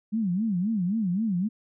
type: tone with vibrato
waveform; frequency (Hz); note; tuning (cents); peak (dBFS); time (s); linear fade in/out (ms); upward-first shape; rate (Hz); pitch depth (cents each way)
sine; 199.2; G3; +28; -23; 0.12-1.49; 20; sine; 3.8; 240
effects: none